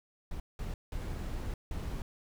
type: noise bursts at uneven times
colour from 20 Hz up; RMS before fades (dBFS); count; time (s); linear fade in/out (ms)
brown; -37; 4; 0.31-0.4 / 0.59-0.74 / 0.92-1.54 / 1.71-2.02; 2
effects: none